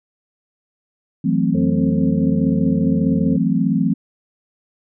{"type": "chord", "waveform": "sine", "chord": "F# half-diminished seventh", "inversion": "third", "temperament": "equal", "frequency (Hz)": [164.81, 185, 220, 261.6], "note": ["E3", "F#3", "A3", "C4"], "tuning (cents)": [0, 0, 0, 0], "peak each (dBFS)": -20, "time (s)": [1.24, 3.94], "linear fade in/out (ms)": 10}
{"type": "harmonic tone", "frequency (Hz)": 88.8, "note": "F2", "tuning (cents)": 29, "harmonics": [1, 3, 5, 6], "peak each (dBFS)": [-29, -27, -29, -31], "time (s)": [1.54, 3.37], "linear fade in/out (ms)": 10}
{"effects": []}